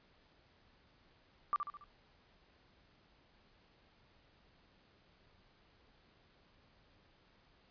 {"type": "tone with echo", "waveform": "sine", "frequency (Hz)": 1174.7, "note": "D6", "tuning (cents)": 0, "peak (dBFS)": -29, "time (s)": [1.53, 1.56], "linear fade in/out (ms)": 0, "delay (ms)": 70, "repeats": 4, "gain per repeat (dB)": -6, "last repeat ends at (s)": 1.84, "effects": ["pink hiss -68 dBFS RMS until 7.7 s", "resampled to 11025 Hz"]}